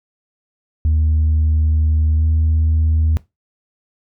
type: tone with pitch glide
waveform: sine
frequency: 77.78 to 79.09 Hz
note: D#2 to D#2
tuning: 0 to +29 cents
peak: -10 dBFS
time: 0.85-3.17 s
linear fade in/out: 0 ms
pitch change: +29 cents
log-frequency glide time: 2.18-2.23 s
effects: noise-tail reverb RT60 0.2 s tail -21 dB re dry + tanh soft clip ceiling -10 dBFS